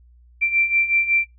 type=beating tone pair; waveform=sine; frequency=2349 / 2354.4 Hz; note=D7 / D7; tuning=0 / +4 cents; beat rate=5.4 Hz; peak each=-23 / -18 dBFS; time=0.41-1.25 s; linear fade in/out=20 ms; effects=noise-tail reverb RT60 0.2 s tail -22 dB re dry + added 60 Hz sine -48 dBFS peak until 1.38 s